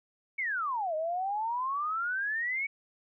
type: exponential two-way sweep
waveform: sine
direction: down then up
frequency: 2266 to 613 to 2266 Hz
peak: -29 dBFS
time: 0.38-2.67 s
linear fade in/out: 10 ms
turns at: 0.95 s
effects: none